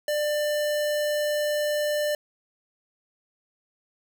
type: tone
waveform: square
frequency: 595 Hz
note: D5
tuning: 22 cents sharp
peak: -24 dBFS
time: 0.08-2.15 s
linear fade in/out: 2 ms
effects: none